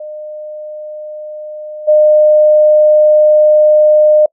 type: tone with level steps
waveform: sine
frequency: 608 Hz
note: D#5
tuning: 40 cents flat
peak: -23 / -4 dBFS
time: 0-4.26 s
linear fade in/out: 5 ms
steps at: 1.87 s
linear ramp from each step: 20 ms
effects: noise-tail reverb RT60 0.1 s tail -26 dB re dry